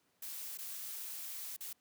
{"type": "noise with dropouts", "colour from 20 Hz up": "blue", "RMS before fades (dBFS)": -44, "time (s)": [0.22, 1.73], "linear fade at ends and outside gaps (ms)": 5, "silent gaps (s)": [[0.575, 0.585], [1.565, 1.606]], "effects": ["pink hiss -75 dBFS RMS until 1.8 s", "high-pass 150 Hz 12 dB/octave"]}